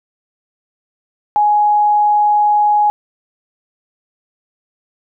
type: tone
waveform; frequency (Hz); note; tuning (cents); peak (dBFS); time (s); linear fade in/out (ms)
sine; 835; G#5; +9; -9; 1.36-2.9; 0
effects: none